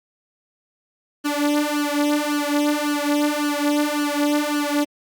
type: tone with flanger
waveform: sawtooth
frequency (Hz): 293.7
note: D4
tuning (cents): 0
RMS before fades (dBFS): -21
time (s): 1.24-4.85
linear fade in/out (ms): 20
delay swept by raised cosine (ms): 0.67 to 3.77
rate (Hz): 1.8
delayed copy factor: +1
effects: Opus 48 kbps